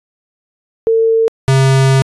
sine / square tone pair in turn, 450.7 / 133.99 Hz, A4 / C3, +42 / +42 cents, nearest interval octave + major sixth, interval 2100 cents, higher first, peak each -8 dBFS, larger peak neither, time 0.87-1.28 / 1.48-2.02 s, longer second, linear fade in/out 0 ms, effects resampled to 24000 Hz

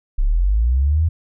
sine linear sweep, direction up, 30.87 to 84.3 Hz, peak -13 dBFS, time 0.18-1.09 s, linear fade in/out 10 ms, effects none

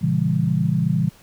sine chord, A# diminished seventh, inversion none, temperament just, 116.54 / 139.85 / 167.82 / 201.4 Hz, A#2 / C#3 / E3 / G3, 0 / +16 / +31 / +47 cents, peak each -25 / -22 / -20 / -25 dBFS, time 0.01-1.1 s, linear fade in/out 20 ms, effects pink hiss -51 dBFS RMS until 1.22 s

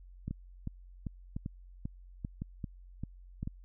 two click trains, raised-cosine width 5 ms, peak -24 / -24 dBFS, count 9 / 4, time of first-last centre 0.28-3.43 / 0.31-3.475 s, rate 2.54 / 0.948 Hz, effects added 45 Hz sine -50 dBFS peak until 3.64 s

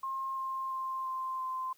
sine tone with pitch steps, 1067 / 1059.6 / 1052.3 / 1045 / 1037.8 Hz, C6 / C6 / C6 / C6 / C6, +34 / +22 / +10 / -2 / -14 cents, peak -33 dBFS, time 0.03-1.73 s, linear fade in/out 5 ms, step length 340 ms, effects white hiss -66 dBFS RMS until 1.77 s

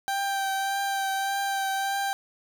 30% pulse tone with vibrato, 784 Hz, G5, in tune, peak -23 dBFS, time 0.08-2.13 s, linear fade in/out 0 ms, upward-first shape triangle, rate 1.7 Hz, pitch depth 21 cents each way, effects none

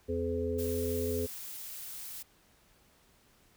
harmonic tone, 84.8 Hz, E2, 50 cents sharp, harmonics 1 / 3 / 5 / 6, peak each -36 / -37 / -33 / -38 dBFS, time 0.08-1.27 s, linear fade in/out 20 ms
blue noise, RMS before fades -43 dBFS, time 0.58-2.23 s, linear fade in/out 10 ms
effects pink hiss -65 dBFS RMS until 3.56 s

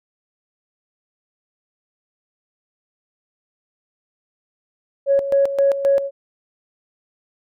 sine tone with tremolo, 554.4 Hz, C#5, in tune, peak -11 dBFS, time 5.06-6.11 s, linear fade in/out 50 ms, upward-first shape square, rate 3.8 Hz, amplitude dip 70%, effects tanh soft clip ceiling -7 dBFS

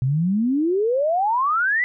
sine exponential sweep, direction up, 123.47 to 2028 Hz, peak -17 dBFS, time 0.02-1.84 s, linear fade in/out 0 ms, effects none

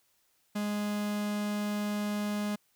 45% pulse tone, 207.7 Hz, G#3, in tune, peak -30 dBFS, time 0.55-2.56 s, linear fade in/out 10 ms, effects white hiss -71 dBFS RMS until 2.75 s

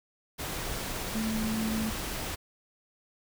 sine tone in noise, 220 Hz, A3, in tune, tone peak -29 dBFS, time 1.14-1.91 s, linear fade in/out 20 ms, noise pink, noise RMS -35 dBFS, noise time 0.38-2.36 s, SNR +3 dB, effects none

